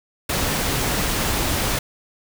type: noise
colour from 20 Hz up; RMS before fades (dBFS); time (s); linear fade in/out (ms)
pink; -22; 0.29-1.79; 5
effects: none